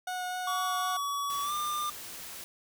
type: tone with vibrato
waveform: 30% pulse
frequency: 730 Hz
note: F#5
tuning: 24 cents flat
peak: -30 dBFS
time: 0.07-0.97 s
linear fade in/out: 5 ms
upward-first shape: sine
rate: 4 Hz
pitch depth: 8 cents each way
type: tone with pitch glide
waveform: square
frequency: 1133 to 1196.9 Hz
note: C#6 to D6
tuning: +37 to +32 cents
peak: -31 dBFS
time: 0.47-1.9 s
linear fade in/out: 5 ms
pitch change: +95 cents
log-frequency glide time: 1.42-1.53 s
type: noise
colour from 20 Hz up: white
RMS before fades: -43 dBFS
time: 1.3-2.44 s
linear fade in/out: 0 ms
effects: none